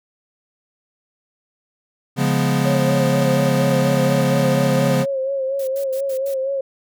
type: chord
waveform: square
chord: C# dominant seventh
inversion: none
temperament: equal with one note detuned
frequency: 139.88 / 174.61 / 207.7 / 246.9 Hz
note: C#3 / E#3 / G#3 / B3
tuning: +16 / 0 / 0 / 0 cents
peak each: -20 / -23 / -25 / -23 dBFS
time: 2.16-5.06 s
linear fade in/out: 50 ms
type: tone with vibrato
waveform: sine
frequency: 539 Hz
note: C#5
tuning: 49 cents flat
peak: -19 dBFS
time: 2.65-6.61 s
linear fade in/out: 5 ms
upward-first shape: sine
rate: 4.2 Hz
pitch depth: 49 cents each way
type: noise bursts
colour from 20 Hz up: blue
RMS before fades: -37 dBFS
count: 5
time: 5.59-6.342 s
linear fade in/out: 5 ms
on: 84 ms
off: 83 ms
effects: none